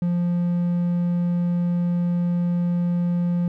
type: tone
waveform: triangle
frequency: 174.61 Hz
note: F3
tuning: in tune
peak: -17 dBFS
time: 0.02-3.48 s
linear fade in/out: 2 ms
effects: none